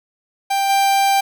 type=tone with level steps; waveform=45% pulse; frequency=788 Hz; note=G5; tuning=9 cents sharp; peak=-16 / -13 dBFS; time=0.5-1.21 s; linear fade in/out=10 ms; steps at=0.69 s; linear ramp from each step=10 ms; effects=none